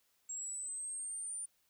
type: linear sweep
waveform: sine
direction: up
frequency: 7530 to 9260 Hz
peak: -39 dBFS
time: 0.29-1.46 s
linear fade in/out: 10 ms
effects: white hiss -75 dBFS RMS until 1.69 s